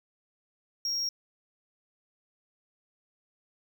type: tone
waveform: triangle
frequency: 5588 Hz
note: F8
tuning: in tune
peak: -27 dBFS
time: 0.85-1.09 s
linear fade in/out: 2 ms
effects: none